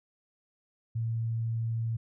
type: tone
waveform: sine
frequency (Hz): 114.1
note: A#2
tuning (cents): -37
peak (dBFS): -28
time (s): 0.95-1.97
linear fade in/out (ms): 10
effects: none